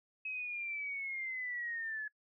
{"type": "linear sweep", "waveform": "sine", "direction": "down", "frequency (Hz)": [2559, 1700], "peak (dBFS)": -37, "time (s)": [0.25, 2.08], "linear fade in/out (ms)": 5, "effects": ["noise-tail reverb RT60 0.1 s tail -24 dB re dry"]}